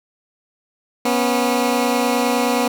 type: tone pair together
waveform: 15% pulse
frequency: 243.4 / 273 Hz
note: B3 / C#4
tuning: -25 / -26 cents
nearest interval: major second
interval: 199 cents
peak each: -11 / -15 dBFS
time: 1.05-2.68 s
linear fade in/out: 5 ms
effects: none